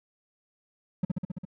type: tone with echo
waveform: triangle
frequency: 182.2 Hz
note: F#3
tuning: 26 cents flat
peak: -20 dBFS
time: 1.03-1.05 s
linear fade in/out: 5 ms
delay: 67 ms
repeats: 6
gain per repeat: -2 dB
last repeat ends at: 1.452 s
effects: none